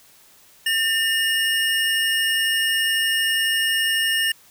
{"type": "tone pair together", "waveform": "square", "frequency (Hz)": [1803, 2859], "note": ["A6", "F7"], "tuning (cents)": [42, 40], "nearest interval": "minor sixth", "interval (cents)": 798, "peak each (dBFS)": -22, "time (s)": [0.66, 4.32], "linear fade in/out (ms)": 5, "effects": ["white hiss -52 dBFS RMS until 4.5 s"]}